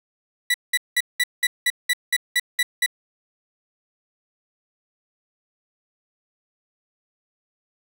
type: tone bursts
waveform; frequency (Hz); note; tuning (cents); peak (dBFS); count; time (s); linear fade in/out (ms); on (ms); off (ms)
30% pulse; 1958; B6; -15; -14; 11; 0.5-2.862; 5; 42; 190
effects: 7-bit